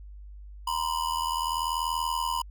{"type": "ring-modulated tone", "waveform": "square", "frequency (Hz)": 987.8, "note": "B5", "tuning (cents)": 0, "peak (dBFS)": -24, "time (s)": [0.67, 2.42], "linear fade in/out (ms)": 5, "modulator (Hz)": 40.3, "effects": ["added 50 Hz sine -41 dBFS peak until 2.5 s", "MP3 96 kbps"]}